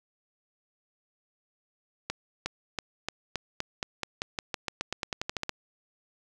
accelerating click train, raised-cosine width 0.2 ms, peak -13 dBFS, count 21, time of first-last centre 2.1-5.493 s, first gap 360 ms, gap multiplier 0.91, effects none

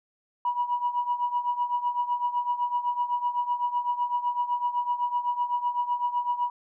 sine tone with tremolo, 971 Hz, B5, 30 cents flat, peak -20 dBFS, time 0.45-6.5 s, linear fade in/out 2 ms, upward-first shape triangle, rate 7.9 Hz, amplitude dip 85%, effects tanh soft clip ceiling -17 dBFS

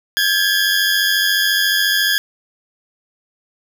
20% pulse tone pair together, 1608 / 1702.2 Hz, G6 / G#6, +44 / +42 cents, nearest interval minor second, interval 98 cents, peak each -12 dBFS, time 0.17-2.18 s, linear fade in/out 0 ms, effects none

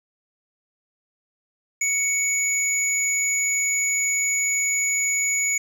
sine tone pair together, 2229 / 6863 Hz, C#7 / A8, +9 / -44 cents, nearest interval octave + perfect fifth, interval 1947 cents, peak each -22 / -20 dBFS, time 1.81-5.58 s, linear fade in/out 5 ms, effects tanh soft clip ceiling -16 dBFS + 8-bit

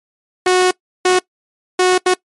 sawtooth tone bursts at uneven times, 366.5 Hz, F#4, 16 cents flat, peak -6 dBFS, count 4, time 0.46-0.71 / 1.05-1.19 / 1.79-1.98 / 2.06-2.14 s, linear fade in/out 5 ms, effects noise-tail reverb RT60 0.1 s tail -22 dB re dry + MP3 48 kbps

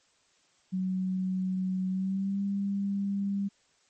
sine tone with pitch glide, 186.6 to 198.84 Hz, F#3 to G3, +15 to +25 cents, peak -27 dBFS, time 0.72-3.49 s, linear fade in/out 20 ms, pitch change +110 cents, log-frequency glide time 1.89-2.4 s, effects white hiss -67 dBFS RMS until 3.89 s + MP3 32 kbps

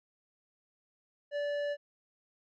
sine tone with tanh clipping, 580 Hz, D5, 22 cents flat, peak -33 dBFS, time 1.31-1.77 s, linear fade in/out 50 ms, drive 12 dB, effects none

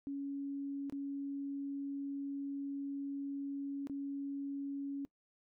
sine tone with dropouts, 279.2 Hz, C#4, 13 cents sharp, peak -37 dBFS, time 0.07-5.05 s, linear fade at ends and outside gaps 0 ms, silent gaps 0.898-0.924 / 3.871-3.897 s, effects noise-tail reverb RT60 0.1 s tail -22 dB re dry

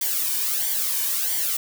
blue noise with flanger, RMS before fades -24 dBFS, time 0.01-1.57 s, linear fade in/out 5 ms, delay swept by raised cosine 0.75 to 1.53 ms, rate 1.5 Hz, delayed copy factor -0.65, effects none

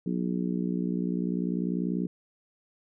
harmonic tone, 60.2 Hz, B1, 44 cents flat, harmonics 3 / 4 / 5 / 6 / 7, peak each -29 / -32 / -34 / -39 / -40 dBFS, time 0.06-2.07 s, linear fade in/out 5 ms, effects none

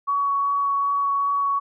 sine tone with vibrato, 1123 Hz, C#6, 22 cents sharp, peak -19 dBFS, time 0.07-1.6 s, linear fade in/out 20 ms, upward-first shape sine, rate 2.6 Hz, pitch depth 8 cents each way, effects none

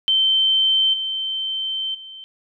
sine tone with level steps, 3103 Hz, G7, 18 cents flat, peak -14 / -22 / -35 dBFS, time 0.08-2.24 s, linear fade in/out 0 ms, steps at 0.93 / 1.94 s, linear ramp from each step 10 ms, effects none

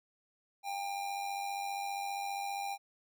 square tone with amplitude modulation, 799 Hz, G5, 33 cents sharp, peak -34 dBFS, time 0.63-2.78 s, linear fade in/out 50 ms, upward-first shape sine, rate 95 Hz, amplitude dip 50%, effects none

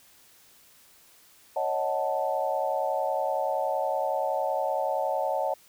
sine chord, D# half-diminished seventh, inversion third, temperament equal with one note detuned, 554.4 / 625.1 / 740 / 880 Hz, C#5 / D#5 / F#5 / A5, 0 / +8 / 0 / 0 cents, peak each -30 / -30 / -31 / -31 dBFS, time 1.56-5.54 s, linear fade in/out 5 ms, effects white hiss -57 dBFS RMS until 5.68 s

